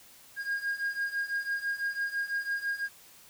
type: beating tone pair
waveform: triangle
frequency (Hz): 1621 / 1627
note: G#6 / G#6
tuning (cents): -42 / -36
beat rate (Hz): 6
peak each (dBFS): -33 / -30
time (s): 0.36-2.89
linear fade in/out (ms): 50
effects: white hiss -55 dBFS RMS until 3.29 s